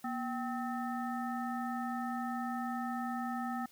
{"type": "harmonic tone with a mistuned harmonic", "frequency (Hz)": 258.2, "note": "C4", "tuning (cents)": -23, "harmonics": [1, 3, 5, 7], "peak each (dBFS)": [-37, -39, -42, -47], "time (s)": [0.04, 3.66], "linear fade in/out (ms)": 5, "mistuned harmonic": 1, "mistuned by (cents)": -130, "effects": ["white hiss -62 dBFS RMS until 3.71 s"]}